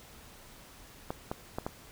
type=clicks; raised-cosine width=1 ms; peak=-19 dBFS; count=4; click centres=1.105 / 1.315 / 1.585 / 1.665 s; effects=pink hiss -53 dBFS RMS until 1.91 s